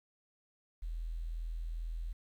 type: tone with quantisation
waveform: sine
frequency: 41.2 Hz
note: E1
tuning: in tune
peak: -36 dBFS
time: 0.82-2.13 s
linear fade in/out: 10 ms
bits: 11
effects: none